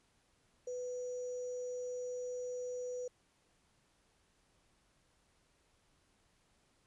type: tone with sample-and-hold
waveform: sine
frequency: 497.4 Hz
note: B4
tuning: 12 cents sharp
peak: -38 dBFS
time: 0.67-3.08 s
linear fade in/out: 5 ms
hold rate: 6300 Hz
effects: pink hiss -73 dBFS RMS until 6.86 s + resampled to 24000 Hz